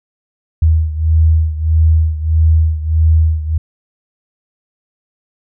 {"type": "beating tone pair", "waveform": "sine", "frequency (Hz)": [79.2, 80.8], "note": ["D#2", "E2"], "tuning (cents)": [31, -34], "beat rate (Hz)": 1.6, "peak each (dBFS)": [-10, -14], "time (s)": [0.62, 3.58], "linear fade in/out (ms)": 5, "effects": []}